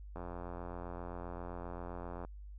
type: click train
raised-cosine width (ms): 1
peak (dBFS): -30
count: 184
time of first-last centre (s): 0.16-2.249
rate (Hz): 87.6
effects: added 50 Hz sine -46 dBFS peak until 2.58 s